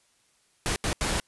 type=noise bursts at uneven times; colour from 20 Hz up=pink; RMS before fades=-27 dBFS; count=3; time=0.66-0.76 / 0.84-0.93 / 1.01-1.2 s; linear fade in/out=0 ms; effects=white hiss -66 dBFS RMS until 1.27 s + resampled to 24000 Hz